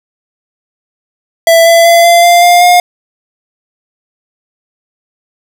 square tone with pitch steps, 664 / 671.7 / 679.5 / 687.4 / 695.4 / 703.5 / 711.7 Hz, E5 / E5 / F5 / F5 / F5 / F5 / F5, +12 / +32 / -48 / -28 / -8 / +12 / +33 cents, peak -3 dBFS, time 1.47-2.8 s, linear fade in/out 2 ms, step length 190 ms, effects none

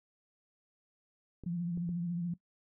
clicks, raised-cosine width 3 ms, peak -33 dBFS, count 3, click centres 1.437 / 1.775 / 1.891 s
sine tone with vibrato, 172.9 Hz, F3, 17 cents flat, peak -32 dBFS, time 1.46-2.34 s, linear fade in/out 5 ms, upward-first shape sine, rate 14 Hz, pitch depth 48 cents each way
effects noise-tail reverb RT60 0.1 s tail -18 dB re dry

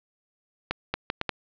accelerating click train, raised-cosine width 0.3 ms, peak -10 dBFS, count 5, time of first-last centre 0.71-1.293 s, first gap 230 ms, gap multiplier 0.7, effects resampled to 11025 Hz + 8-bit

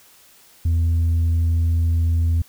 sine tone with tanh clipping, 83.1 Hz, E2, 15 cents sharp, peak -16 dBFS, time 0.65-2.42 s, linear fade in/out 5 ms, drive 2 dB, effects white hiss -51 dBFS RMS until 2.48 s

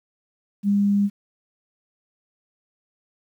sine tone, 201.9 Hz, G#3, 49 cents flat, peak -16 dBFS, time 0.63-1.1 s, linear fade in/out 50 ms, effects 9-bit

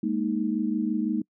sine chord, Ab suspended second, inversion none, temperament just, 207.7 / 233.6 / 311.5 Hz, Ab3 / Bb3 / Eb4, 0 / +4 / +2 cents, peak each -28 dBFS, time 0.03-1.22 s, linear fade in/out 5 ms, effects noise-tail reverb RT60 0.1 s tail -26 dB re dry

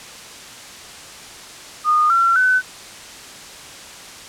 sine tone with pitch steps, 1226 / 1360.3 / 1509.4 Hz, D#6 / F6 / F#6, -26 / -46 / +34 cents, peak -12 dBFS, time 1.84-2.62 s, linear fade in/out 50 ms, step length 260 ms, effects white hiss -37 dBFS RMS until 4.28 s + low-pass 8000 Hz 12 dB/octave

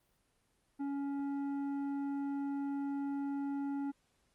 sine tone with tanh clipping, 280 Hz, C#4, 18 cents sharp, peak -36 dBFS, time 0.79-3.92 s, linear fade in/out 20 ms, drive 9 dB, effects pink hiss -75 dBFS RMS until 4.34 s + Opus 32 kbps

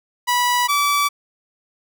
sawtooth tone pair in turn, 979 / 1153.5 Hz, B5 / D6, -15 / -31 cents, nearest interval minor third, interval 284 cents, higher second, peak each -12 dBFS, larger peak neither, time 0.27-0.68 / 0.68-1.09 s, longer neither, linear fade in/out 20 ms, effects none

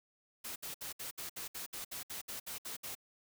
white noise bursts, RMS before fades -43 dBFS, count 14, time 0.44-2.952 s, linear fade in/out 10 ms, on 120 ms, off 64 ms, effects none

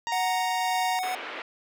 harmonic tone, 932.3 Hz, A#5, in tune, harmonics 1 / 2 / 3 / 4 / 5 / 6 / 7 / 8, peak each -29 / -35 / -39 / -41 / -43 / -45 / -46 / -47 dBFS, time 0.07-0.99 s, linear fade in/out 0 ms
square tone with tremolo, 740 Hz, F#5, in tune, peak -26 dBFS, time 0.12-1.15 s, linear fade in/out 2 ms, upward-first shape sine, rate 1.8 Hz, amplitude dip 25%
white band-pass noise, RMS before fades -37 dBFS, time 1.03-1.42 s, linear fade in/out 2 ms, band 310 to 2700 Hz, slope 24 dB/octave
effects none

